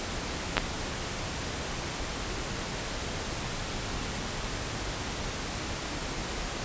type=clicks; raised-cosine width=0.3 ms; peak=-6 dBFS; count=2; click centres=0.569 / 0.58 s; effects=pink hiss -34 dBFS RMS until 6.64 s + resampled to 16000 Hz